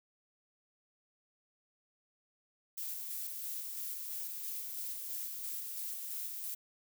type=noise with tremolo; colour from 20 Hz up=violet; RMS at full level=-40 dBFS; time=2.77-6.55 s; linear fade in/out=10 ms; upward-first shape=square; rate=3 Hz; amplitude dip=25%; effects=none